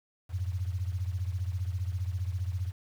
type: beating tone pair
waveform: sine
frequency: 88 / 103 Hz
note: F2 / G#2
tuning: +14 / -14 cents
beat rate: 15 Hz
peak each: -31 / -35 dBFS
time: 0.29-2.73 s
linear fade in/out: 50 ms
effects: 9-bit